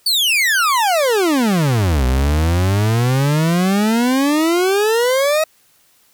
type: exponential two-way sweep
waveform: 40% pulse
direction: down then up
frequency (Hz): 4633 to 61.74 to 641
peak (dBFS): -12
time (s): 0.06-5.44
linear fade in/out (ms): 5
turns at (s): 2.05
effects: white hiss -55 dBFS RMS until 6.13 s